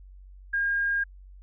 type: tone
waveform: sine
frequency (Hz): 1618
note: G#6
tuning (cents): -46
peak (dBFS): -23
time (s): 0.53-1.04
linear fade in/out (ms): 10
effects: added 47 Hz sine -45 dBFS peak until 1.42 s